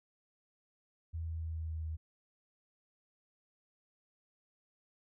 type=tone with pitch steps; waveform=sine; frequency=81.9 / 81.38 / 80.87 / 80.35 / 79.84 / 79.34 Hz; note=E2 / E2 / E2 / E2 / D#2 / D#2; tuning=-11 / -22 / -33 / -44 / +45 / +34 cents; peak=-36 dBFS; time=1.13-1.97 s; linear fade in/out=20 ms; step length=140 ms; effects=none